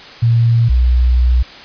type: tone pair in turn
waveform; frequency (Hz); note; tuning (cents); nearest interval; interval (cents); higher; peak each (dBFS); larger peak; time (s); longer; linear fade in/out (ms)
sine; 116.54 / 61.62; A#2 / B1; 0 / -3; major seventh; 1103; first; -8; neither; 0.22-0.69 / 0.69-1.43; second; 10
effects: white hiss -35 dBFS RMS until 1.64 s + resampled to 11025 Hz